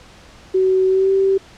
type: tone with pitch glide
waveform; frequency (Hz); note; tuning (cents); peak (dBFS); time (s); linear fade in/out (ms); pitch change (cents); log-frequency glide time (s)
sine; 376.3 to 387.3; F#4 to G4; +29 to -21; -12; 0.54-1.38; 10; +50; 0.87-1.11
effects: pink hiss -44 dBFS RMS until 1.57 s + low-pass 6000 Hz 12 dB/octave